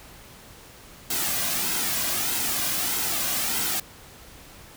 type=noise with flanger; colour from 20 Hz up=white; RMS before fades=-26 dBFS; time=1.1-3.8 s; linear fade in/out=5 ms; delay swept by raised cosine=1.7 to 2.28 ms; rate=1.6 Hz; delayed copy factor=-0.55; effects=pink hiss -47 dBFS RMS until 4.76 s